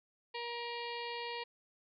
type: harmonic tone with a mistuned harmonic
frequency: 473.5 Hz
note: A#4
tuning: 27 cents sharp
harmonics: 1 / 2 / 4 / 5 / 6 / 7 / 8 / 9 / 10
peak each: -44 / -43 / -48 / -48 / -48 / -54 / -54 / -51 / -55 dBFS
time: 0.34-1.44 s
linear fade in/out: 10 ms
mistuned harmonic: 10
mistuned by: -25 cents
effects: none